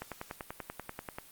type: click train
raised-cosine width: 0.5 ms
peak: -23 dBFS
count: 13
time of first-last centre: 0.02-1.185 s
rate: 10.3 Hz
effects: white hiss -55 dBFS RMS until 1.31 s + Opus 48 kbps